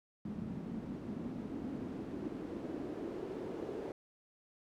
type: noise with band-pass filter sweep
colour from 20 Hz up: pink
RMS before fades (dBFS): -42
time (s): 0.25-3.92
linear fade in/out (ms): 2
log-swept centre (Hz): 200 to 400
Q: 3.1
effects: none